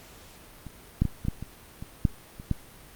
clicks, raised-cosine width 5 ms, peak -27 / -9 / -14 / -20 / -13 / -23 / -25 / -8 / -27 / -12 dBFS, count 10, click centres 0.667 / 1.02 / 1.053 / 1.251 / 1.284 / 1.426 / 1.825 / 2.052 / 2.399 / 2.513 s, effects pink hiss -50 dBFS RMS until 2.95 s + Opus 48 kbps

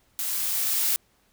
blue noise with level ramp, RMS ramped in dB -29 to -23 dBFS, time 0.19-0.96 s, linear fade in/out 0 ms, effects pink hiss -65 dBFS RMS until 1.32 s

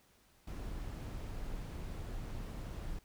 brown noise, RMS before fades -42 dBFS, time 0.47-2.99 s, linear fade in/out 5 ms, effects pink hiss -68 dBFS RMS until 3.04 s

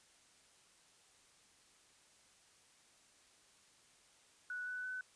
sine tone with pitch steps, 1477 / 1491.6 / 1506.3 Hz, F#6 / F#6 / F#6, -3 / +14 / +31 cents, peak -40 dBFS, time 4.5-5.01 s, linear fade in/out 2 ms, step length 170 ms, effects white hiss -67 dBFS RMS until 5.15 s + resampled to 22050 Hz

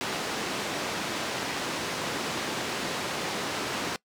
pink band-pass noise, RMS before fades -32 dBFS, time 0.01-3.96 s, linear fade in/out 0 ms, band 220 to 6100 Hz, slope 12 dB/octave, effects noise-tail reverb RT60 0.1 s tail -22 dB re dry

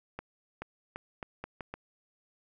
accelerating click train, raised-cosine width 0.5 ms, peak -23 dBFS, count 7, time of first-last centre 0.19-1.74 s, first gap 430 ms, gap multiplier 0.79, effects none

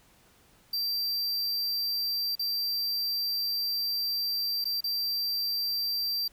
square tone with dropouts, 4701 Hz, D8, 1 cent sharp, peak -28 dBFS, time 0.73-6.28 s, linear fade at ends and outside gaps 5 ms, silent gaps 2.354-2.393 / 4.643-4.653 / 4.807-4.84 s, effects pink hiss -61 dBFS RMS until 6.32 s

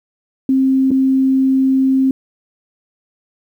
sine tone with dropouts, 265.2 Hz, C4, 23 cents sharp, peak -10 dBFS, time 0.49-2.11 s, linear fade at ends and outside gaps 2 ms, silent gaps 0.907-0.914 s, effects 8-bit

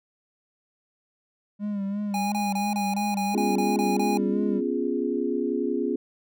triangle tone with vibrato, 202.1 Hz, G#3, 47 cents flat, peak -24 dBFS, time 1.59-4.62 s, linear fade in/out 50 ms, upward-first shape sine, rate 2.9 Hz, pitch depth 54 cents each way
square tone bursts, 821 Hz, G#5, 20 cents flat, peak -27 dBFS, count 10, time 2.14-4.174 s, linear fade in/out 2 ms, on 180 ms, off 26 ms
sine chord, C# dominant seventh, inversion third, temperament equal, 246.9 / 277.2 / 349.2 / 415.3 Hz, B3 / C#4 / E#4 / G#4, 0 / 0 / 0 / 0 cents, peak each -29 dBFS, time 3.34-5.96 s, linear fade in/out 5 ms
effects none

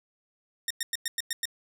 10% pulse tone bursts, 1843 Hz, A#6, 20 cents flat, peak -18 dBFS, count 7, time 0.68-1.455 s, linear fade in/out 2 ms, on 25 ms, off 100 ms, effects none

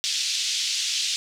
pink band-pass noise, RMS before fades -26 dBFS, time 0.04-1.16 s, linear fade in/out 0 ms, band 3100 to 6600 Hz, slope 24 dB/octave, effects none

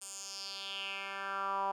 10% pulse tone with band-pass filter sweep, 196 Hz, G3, in tune, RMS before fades -39 dBFS, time 0.01-1.72 s, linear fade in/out 10 ms, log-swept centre 8600 to 880 Hz, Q 3.7, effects none

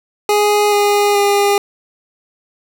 25% pulse tone with pitch steps, 415.3 / 410.1 / 404.9 Hz, G#4 / G#4 / G#4, 0 / -22 / -44 cents, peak -7 dBFS, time 0.29-1.58 s, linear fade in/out 2 ms, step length 430 ms, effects none

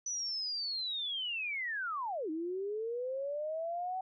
sine linear two-way sweep, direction down then up, 6000 to 306.3 to 760 Hz, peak -34 dBFS, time 0.06-4.01 s, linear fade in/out 5 ms, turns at 2.3 s, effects none

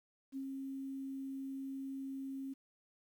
sine tone with ADSR envelope, 269.9 Hz, C#4, 46 cents flat, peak -38 dBFS, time 0.32-2.54 s, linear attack 46 ms, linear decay 77 ms, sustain -2 dB, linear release 15 ms, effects 11-bit

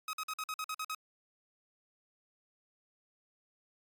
sawtooth tone bursts, 1267 Hz, D#6, 31 cents sharp, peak -32 dBFS, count 9, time 0.08-0.948 s, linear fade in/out 2 ms, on 52 ms, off 50 ms, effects AAC 48 kbps

